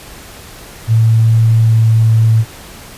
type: tone with pitch glide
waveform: sine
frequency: 112.7 to 111.92 Hz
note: A2 to A2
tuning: +42 to +30 cents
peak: -6 dBFS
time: 0.87-2.45 s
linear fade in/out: 50 ms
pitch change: -12 cents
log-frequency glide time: 1.28-2.13 s
effects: pink hiss -34 dBFS RMS until 2.97 s + resampled to 32000 Hz